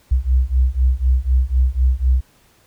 sine beating tone pair, 61.9 / 65.9 Hz, B1 / C2, +5 / +13 cents, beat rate 4 Hz, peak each -16 dBFS, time 0.11-2.21 s, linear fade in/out 10 ms, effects pink hiss -55 dBFS RMS until 2.66 s

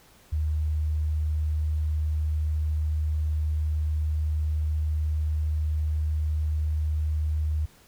sine tone, 76.8 Hz, D#2, 22 cents flat, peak -23 dBFS, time 0.32-7.66 s, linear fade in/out 10 ms, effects pink hiss -56 dBFS RMS until 7.87 s

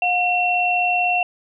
sine tone pair together, 720 / 2718 Hz, F#5 / F7, -47 / -48 cents, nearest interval octave + major seventh, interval 2299 cents, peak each -19 dBFS, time 0.02-1.23 s, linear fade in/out 2 ms, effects none

